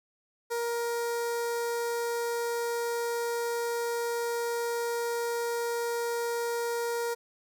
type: tone with notch filter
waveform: sawtooth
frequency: 470.3 Hz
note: A#4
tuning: 15 cents sharp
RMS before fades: -31 dBFS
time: 0.5-7.15 s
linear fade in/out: 20 ms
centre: 2900 Hz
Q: 1.2
effects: none